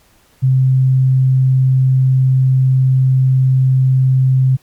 sine tone, 130.81 Hz, C3, in tune, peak -8 dBFS, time 0.42-4.57 s, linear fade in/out 20 ms, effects pink hiss -52 dBFS RMS until 4.62 s + MP3 96 kbps

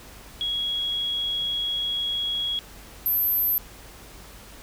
sine tone pair in turn, 3322 / 12291 Hz, G#7 / G9, 0 / -35 cents, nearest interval octave + major seventh, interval 2265 cents, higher second, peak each -24 / -20 dBFS, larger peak second, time 0.41-2.59 / 3.06-3.58 s, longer first, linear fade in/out 0 ms, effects added 50 Hz sine -49 dBFS peak until 4.62 s + pink hiss -46 dBFS RMS until 4.62 s

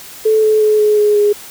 sine tone with pitch steps, 436.1 / 431.6 / 427.1 / 422.7 / 418.3 / 414 Hz, A4 / A4 / G#4 / G#4 / G#4 / G#4, -15 / -33 / +48 / +31 / +12 / -5 cents, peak -8 dBFS, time 0.25-1.33 s, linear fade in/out 10 ms, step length 180 ms, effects white hiss -34 dBFS RMS until 1.5 s

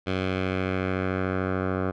10% pulse tone with low-pass filter sweep, 93.6 Hz, F#2, 20 cents sharp, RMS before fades -27 dBFS, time 0.06-1.92 s, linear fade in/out 20 ms, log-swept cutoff 3200 to 1200 Hz, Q 1.6, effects none

